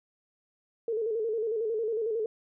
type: tone with vibrato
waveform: sine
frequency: 444.7 Hz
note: A4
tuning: 18 cents sharp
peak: -27 dBFS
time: 0.88-2.26 s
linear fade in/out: 2 ms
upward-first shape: square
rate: 11 Hz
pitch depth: 67 cents each way
effects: none